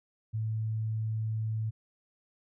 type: tone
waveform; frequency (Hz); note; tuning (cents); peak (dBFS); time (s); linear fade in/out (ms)
sine; 110; A2; 0; -29; 0.33-1.71; 20
effects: none

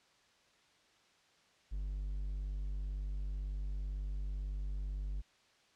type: tone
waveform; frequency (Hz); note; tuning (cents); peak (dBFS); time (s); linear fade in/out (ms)
triangle; 49; G1; 0; -34; 1.71-5.22; 20
effects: white hiss -68 dBFS RMS until 5.75 s + low-pass 5000 Hz 12 dB/octave

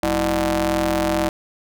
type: ring-modulated tone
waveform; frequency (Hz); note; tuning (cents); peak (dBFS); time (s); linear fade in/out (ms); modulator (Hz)
sawtooth; 138.59; C#3; 0; -11; 0.03-1.29; 2; 464
effects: none

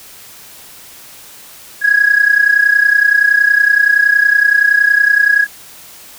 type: tone with amplitude modulation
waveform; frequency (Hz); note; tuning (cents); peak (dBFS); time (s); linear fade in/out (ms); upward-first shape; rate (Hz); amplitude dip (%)
sine; 1661.2; G#6; 0; -3; 1.81-5.47; 50; sine; 30.7; 80
effects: tanh soft clip ceiling -1 dBFS + white hiss -37 dBFS RMS until 6.18 s

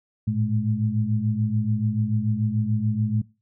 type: tone cluster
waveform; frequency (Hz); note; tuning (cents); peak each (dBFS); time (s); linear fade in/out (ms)
sine; 107.4 / 114.3 / 212.5; A2 / A#2 / G#3; -41 / -34 / +40; -25; 0.27-3.22; 10
effects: noise-tail reverb RT60 0.3 s tail -21 dB re dry

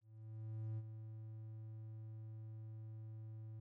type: tone with ADSR envelope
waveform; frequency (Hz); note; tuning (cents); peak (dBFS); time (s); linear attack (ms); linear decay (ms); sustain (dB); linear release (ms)
triangle; 110; A2; 0; -38; 0.01-3.6; 770; 40; -8; 7
effects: none

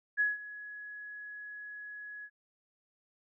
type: tone with ADSR envelope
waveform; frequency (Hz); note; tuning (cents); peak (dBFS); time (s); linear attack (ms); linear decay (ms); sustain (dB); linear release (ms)
sine; 1682; G#6; +22; -24; 0.17-2.3; 33; 170; -18; 59
effects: none

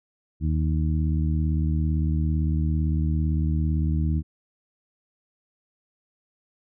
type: harmonic tone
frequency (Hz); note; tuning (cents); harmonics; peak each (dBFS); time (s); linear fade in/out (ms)
77.78; D#2; 0; 1 / 2 / 3 / 4; -22 / -26 / -32 / -34; 0.4-4.23; 50
effects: none

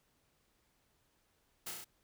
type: noise with echo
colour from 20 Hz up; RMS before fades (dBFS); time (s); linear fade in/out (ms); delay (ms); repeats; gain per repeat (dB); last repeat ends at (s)
white; -42; 1.66-1.71; 10; 34; 4; -2; 1.846
effects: pink hiss -75 dBFS RMS until 2.03 s

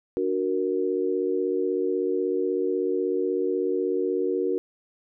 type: chord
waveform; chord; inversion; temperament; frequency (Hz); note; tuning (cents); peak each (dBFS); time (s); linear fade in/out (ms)
sine; D augmented; none; equal; 293.7 / 370 / 466.2; D4 / F#4 / A#4; 0 / 0 / 0; -30 / -25 / -27; 0.17-4.58; 0
effects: none

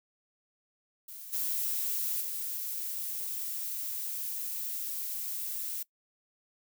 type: noise with level steps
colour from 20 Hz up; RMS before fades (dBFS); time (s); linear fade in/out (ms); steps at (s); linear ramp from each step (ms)
violet; -45 / -32 / -36; 1.08-5.83; 5; 1.32 / 2.2; 20
effects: noise-tail reverb RT60 0.1 s tail -21 dB re dry

